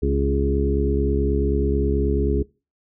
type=harmonic tone with a mistuned harmonic; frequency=69.3 Hz; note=C#2; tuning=in tune; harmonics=1 / 2 / 3 / 4 / 5 / 6; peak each=-21 / -28 / -28 / -27 / -28 / -24 dBFS; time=0.02-2.43 s; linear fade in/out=10 ms; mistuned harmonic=5; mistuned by=+26 cents; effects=noise-tail reverb RT60 0.3 s tail -22 dB re dry